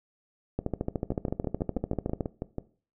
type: two click trains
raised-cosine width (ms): 2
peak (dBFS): -18 / -15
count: 10 / 23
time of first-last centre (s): 1.12-2.583 / 0.59-2.208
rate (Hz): 6.15 / 13.6
effects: noise-tail reverb RT60 0.4 s tail -18 dB re dry